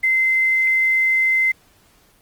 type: tone with quantisation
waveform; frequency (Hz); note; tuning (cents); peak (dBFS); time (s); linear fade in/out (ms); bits
sine; 2069; C7; -20; -14; 0.03-1.52; 10; 7
effects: pink hiss -55 dBFS RMS until 2.21 s + Opus 24 kbps